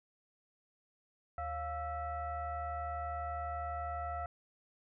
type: tone with frequency modulation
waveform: sine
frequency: 700 Hz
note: F5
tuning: 4 cents sharp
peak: -36 dBFS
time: 1.38-4.26 s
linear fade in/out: 2 ms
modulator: 624 Hz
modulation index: 1.1
effects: none